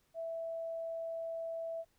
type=tone; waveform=sine; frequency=659.3 Hz; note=E5; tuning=in tune; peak=-37 dBFS; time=0.14-1.85 s; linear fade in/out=50 ms; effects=pink hiss -74 dBFS RMS until 1.98 s